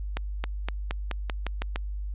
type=accelerating click train; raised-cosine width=0.3 ms; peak=-14 dBFS; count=9; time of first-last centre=0.17-1.759 s; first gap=270 ms; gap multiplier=0.91; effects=added 50 Hz sine -30 dBFS peak until 2.14 s + resampled to 8000 Hz